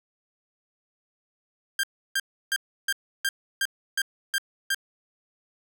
sawtooth tone bursts, 1594 Hz, G6, 28 cents sharp, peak -19 dBFS, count 9, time 1.79-4.746 s, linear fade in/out 2 ms, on 44 ms, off 320 ms, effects none

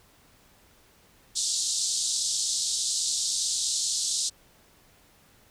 white band-pass noise, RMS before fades -28 dBFS, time 1.35-4.3 s, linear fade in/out 20 ms, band 3700 to 8500 Hz, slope 48 dB/octave, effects pink hiss -59 dBFS RMS until 5.5 s

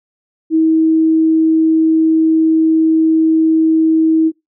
sine tone, 320.2 Hz, D#4, 50 cents sharp, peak -8 dBFS, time 0.5-4.32 s, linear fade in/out 50 ms, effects noise-tail reverb RT60 0.2 s tail -24 dB re dry

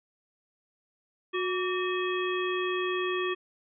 harmonic tone with a mistuned harmonic, 364.7 Hz, F#4, 25 cents flat, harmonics 1 / 3 / 5 / 7 / 9, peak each -29 / -34 / -36 / -37 / -39 dBFS, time 1.33-3.35 s, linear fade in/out 20 ms, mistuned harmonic 3, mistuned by +84 cents, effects none

